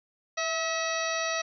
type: harmonic tone with a mistuned harmonic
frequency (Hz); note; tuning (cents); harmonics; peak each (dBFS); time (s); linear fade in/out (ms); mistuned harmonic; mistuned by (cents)
644; E5; -41; 1 / 2 / 3 / 4 / 5 / 6 / 7 / 8 / 9; -32 / -34 / -34 / -36 / -45 / -38 / -40 / -47 / -37; 0.37-1.42; 10; 1; +33
effects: none